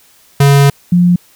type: tone pair in turn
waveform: square / sine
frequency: 140.4 / 176.53 Hz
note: C#3 / F3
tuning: +22 / +19 cents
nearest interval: major third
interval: 397 cents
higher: second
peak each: -5 dBFS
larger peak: neither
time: 0.4-0.7 / 0.92-1.16 s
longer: first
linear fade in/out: 5 ms
effects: white hiss -47 dBFS RMS until 1.35 s